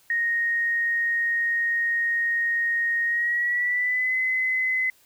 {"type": "tone with pitch glide", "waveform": "sine", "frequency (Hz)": [1864.7, 2033], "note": ["A#6", "B6"], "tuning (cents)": [0, 50], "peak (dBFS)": -21, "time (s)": [0.1, 4.9], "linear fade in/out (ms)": 2, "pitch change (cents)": 150, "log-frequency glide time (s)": [3.05, 4.16], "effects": ["white hiss -59 dBFS RMS until 5.05 s"]}